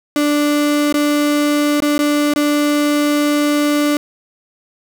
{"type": "tone with dropouts", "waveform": "35% pulse", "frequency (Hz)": 293.7, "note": "D4", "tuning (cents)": 0, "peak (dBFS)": -11, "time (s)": [0.16, 3.97], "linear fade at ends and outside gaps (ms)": 1, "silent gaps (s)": [[0.926, 0.941], [1.803, 1.822], [1.98, 1.99], [2.337, 2.36]], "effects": []}